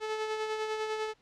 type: tone with tremolo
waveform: sawtooth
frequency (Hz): 433.9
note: A4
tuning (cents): -24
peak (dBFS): -26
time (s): 0-1.14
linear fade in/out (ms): 50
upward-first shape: sine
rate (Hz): 10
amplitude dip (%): 40
effects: pink hiss -67 dBFS RMS until 1.21 s + low-pass 5000 Hz 12 dB/octave